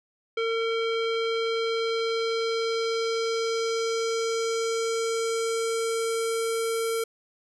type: tone with low-pass filter sweep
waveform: square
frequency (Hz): 454.7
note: A#4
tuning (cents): -43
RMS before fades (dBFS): -27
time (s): 0.37-7.04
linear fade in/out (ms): 5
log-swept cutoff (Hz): 2900 to 11000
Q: 2.1
effects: none